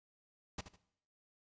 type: noise with echo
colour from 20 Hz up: pink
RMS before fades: -41 dBFS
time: 0.58-0.61 s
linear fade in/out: 5 ms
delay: 76 ms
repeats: 2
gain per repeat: -11 dB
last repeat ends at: 0.762 s
effects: noise-tail reverb RT60 0.7 s tail -19 dB re dry + resampled to 16000 Hz